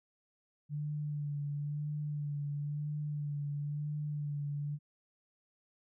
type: tone with vibrato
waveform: sine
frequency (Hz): 146.83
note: D3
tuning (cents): 0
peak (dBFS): -34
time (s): 0.69-4.79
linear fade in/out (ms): 50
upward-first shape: sine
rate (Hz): 0.99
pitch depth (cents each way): 29
effects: none

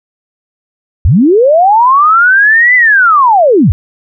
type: linear two-way sweep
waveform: sine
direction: up then down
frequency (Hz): 60 to 2027 to 60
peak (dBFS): -3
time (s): 1.05-3.72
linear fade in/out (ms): 0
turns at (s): 2.75
effects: none

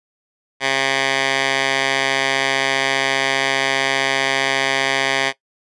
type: tone with band-pass filter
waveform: 10% pulse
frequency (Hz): 135.1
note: C#3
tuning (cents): -44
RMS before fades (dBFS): -19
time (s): 0.6-5.33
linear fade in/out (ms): 50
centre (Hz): 2500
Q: 1
effects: noise-tail reverb RT60 0.1 s tail -17 dB re dry + resampled to 24000 Hz

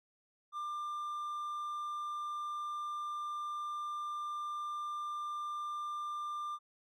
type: tone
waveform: triangle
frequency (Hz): 1193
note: D6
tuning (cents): +27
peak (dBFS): -35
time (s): 0.52-6.59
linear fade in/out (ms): 50
effects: none

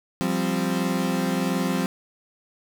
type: chord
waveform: 35% pulse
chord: F suspended second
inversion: none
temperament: equal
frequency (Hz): 174.61 / 196 / 261.6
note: F3 / G3 / C4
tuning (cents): 0 / 0 / 0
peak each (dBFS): -25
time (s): 0.21-1.86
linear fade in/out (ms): 0
effects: none

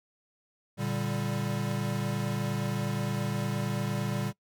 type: chord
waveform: square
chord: G minor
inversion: first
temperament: equal with one note detuned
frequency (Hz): 116.54 / 145.15 / 196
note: Bb2 / D3 / G3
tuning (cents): 0 / -20 / 0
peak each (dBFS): -34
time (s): 0.77-4.33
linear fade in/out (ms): 50
effects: noise-tail reverb RT60 0.1 s tail -22 dB re dry

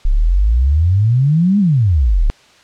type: exponential two-way sweep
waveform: sine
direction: up then down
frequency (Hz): 31.96 to 210.8 to 31.96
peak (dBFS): -9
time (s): 0.05-2.3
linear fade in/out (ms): 0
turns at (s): 1.59
effects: white hiss -47 dBFS RMS until 2.63 s + low-pass 5000 Hz 12 dB/octave

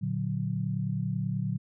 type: chord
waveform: sine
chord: Bb augmented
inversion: none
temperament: equal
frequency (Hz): 116.54 / 146.83 / 185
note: Bb2 / D3 / F#3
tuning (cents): 0 / 0 / 0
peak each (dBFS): -32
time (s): 0.01-1.58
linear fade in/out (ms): 20
effects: none

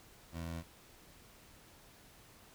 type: tone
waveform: 20% pulse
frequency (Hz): 83.2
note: E2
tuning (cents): +17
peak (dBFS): -35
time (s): 0.32-0.64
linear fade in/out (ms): 50
effects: pink hiss -60 dBFS RMS until 2.54 s

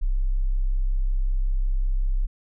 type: tone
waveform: sine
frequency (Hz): 32.7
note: C1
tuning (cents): 0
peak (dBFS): -19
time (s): 0.01-2.27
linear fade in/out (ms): 20
effects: none

